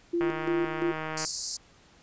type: tone with tremolo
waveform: sine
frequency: 343.1 Hz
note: F4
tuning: 31 cents flat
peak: -24 dBFS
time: 0.13-0.92 s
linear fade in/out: 10 ms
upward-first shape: square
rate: 2.9 Hz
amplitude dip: 70%
type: click train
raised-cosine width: 0.5 ms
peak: -19 dBFS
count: 164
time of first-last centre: 0.21-1.248 s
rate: 157 Hz
type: high-pass noise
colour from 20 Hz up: pink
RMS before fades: -30 dBFS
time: 1.17-1.57 s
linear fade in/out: 5 ms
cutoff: 4400 Hz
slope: 96 dB/octave
effects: pink hiss -58 dBFS RMS until 2.02 s + resampled to 16000 Hz